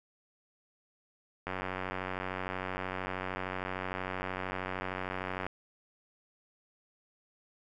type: click train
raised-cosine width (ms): 0.5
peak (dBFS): -20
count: 373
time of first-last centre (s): 1.47-5.466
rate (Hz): 93.1
effects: none